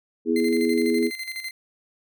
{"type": "chord", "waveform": "sine", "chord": "E major", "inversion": "second", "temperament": "equal with one note detuned", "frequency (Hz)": [245.9, 329.6, 415.3], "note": ["B3", "E4", "G#4"], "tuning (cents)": [-7, 0, 0], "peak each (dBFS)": [-23, -23, -23], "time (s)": [0.25, 1.11], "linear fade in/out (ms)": 50}
{"type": "tone with tremolo", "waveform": "30% pulse", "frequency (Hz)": 2075, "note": "C7", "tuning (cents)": -15, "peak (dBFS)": -26, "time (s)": [0.36, 1.51], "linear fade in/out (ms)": 2, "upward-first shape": "square", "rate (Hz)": 12, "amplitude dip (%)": 60}
{"effects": []}